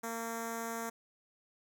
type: tone with notch filter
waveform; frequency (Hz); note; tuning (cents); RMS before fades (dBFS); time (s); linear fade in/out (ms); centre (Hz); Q
5% pulse; 229.1; A#3; -30; -39; 0.03-0.9; 10; 2800; 0.64
effects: none